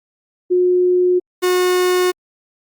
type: tone pair in turn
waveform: sine / 45% pulse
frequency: 361 / 363 Hz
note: F#4 / F#4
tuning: -43 / -33 cents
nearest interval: unison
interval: 10 cents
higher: second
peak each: -11 / -13 dBFS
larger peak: first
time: 0.5-1.2 / 1.42-2.12 s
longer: neither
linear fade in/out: 20 ms
effects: Opus 32 kbps